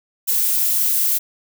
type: noise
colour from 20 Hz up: violet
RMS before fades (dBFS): -18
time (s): 0.27-1.19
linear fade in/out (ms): 20
effects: none